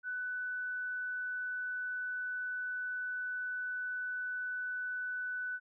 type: tone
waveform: sine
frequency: 1494 Hz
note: F#6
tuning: 16 cents sharp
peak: -35 dBFS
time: 0.03-5.6 s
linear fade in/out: 50 ms
effects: none